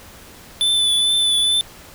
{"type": "tone with vibrato", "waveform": "square", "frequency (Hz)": 3500, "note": "A7", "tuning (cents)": -10, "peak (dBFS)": -15, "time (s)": [0.61, 1.61], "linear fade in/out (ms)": 0, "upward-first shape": "triangle", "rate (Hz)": 2.3, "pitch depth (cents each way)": 25, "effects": ["pink hiss -42 dBFS RMS until 1.94 s"]}